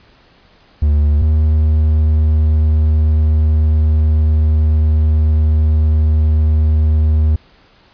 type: tone pair in turn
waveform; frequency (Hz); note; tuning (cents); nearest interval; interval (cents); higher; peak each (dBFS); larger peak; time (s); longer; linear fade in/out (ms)
triangle; 74 / 77.27; D2 / D#2; +14 / -11; minor second; 75; second; -7; neither; 0.82-1.22 / 1.22-7.36; second; 5
effects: pink hiss -49 dBFS RMS until 7.93 s + resampled to 11025 Hz